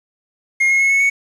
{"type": "tone with pitch steps", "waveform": "triangle", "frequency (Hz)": [2140, 2160, 2180, 2200, 2221], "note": ["C7", "C#7", "C#7", "C#7", "C#7"], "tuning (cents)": [38, -45, -29, -14, 3], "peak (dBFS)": -10, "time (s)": [0.6, 1.1], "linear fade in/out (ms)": 10, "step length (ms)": 100, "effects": ["resampled to 24000 Hz", "7-bit"]}